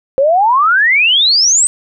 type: exponential sweep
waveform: sine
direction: up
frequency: 520 to 8400 Hz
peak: -7 dBFS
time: 0.18-1.67 s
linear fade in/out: 0 ms
effects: none